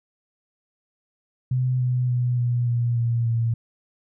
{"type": "tone with pitch steps", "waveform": "sine", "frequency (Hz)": [127.3, 125.26, 123.25, 121.27, 119.33, 117.41, 115.53], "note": ["C3", "B2", "B2", "B2", "A#2", "A#2", "A#2"], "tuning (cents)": [-47, 25, -3, -31, 41, 13, -15], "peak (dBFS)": -19, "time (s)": [1.51, 3.54], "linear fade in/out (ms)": 5, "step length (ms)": 290, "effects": []}